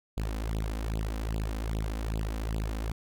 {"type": "tone with flanger", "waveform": "sawtooth", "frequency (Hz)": 54.1, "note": "A1", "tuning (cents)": -29, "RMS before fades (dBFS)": -32, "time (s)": [0.17, 2.92], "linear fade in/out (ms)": 5, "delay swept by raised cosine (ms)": [0.25, 3.95], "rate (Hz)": 2.5, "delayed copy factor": 0.9, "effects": []}